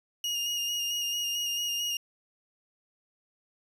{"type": "tone with vibrato", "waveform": "30% pulse", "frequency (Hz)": 2851, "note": "F7", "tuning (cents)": 35, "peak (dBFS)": -26, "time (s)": [0.24, 1.97], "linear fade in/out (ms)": 2, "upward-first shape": "square", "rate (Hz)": 4.5, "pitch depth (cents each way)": 19, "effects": ["resampled to 32000 Hz"]}